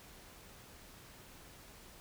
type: silence
effects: pink hiss -56 dBFS RMS until 2 s